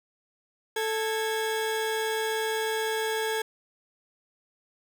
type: tone pair together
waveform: 30% pulse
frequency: 440.2 / 1646.7 Hz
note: A4 / G#6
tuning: +1 / -15 cents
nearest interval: octave + major seventh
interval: 2284 cents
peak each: -25 / -30 dBFS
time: 0.76-3.42 s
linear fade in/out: 5 ms
effects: none